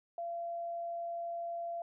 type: tone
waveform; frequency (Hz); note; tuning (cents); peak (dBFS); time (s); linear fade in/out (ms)
sine; 683; F5; -39; -36; 0.18-1.82; 2
effects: none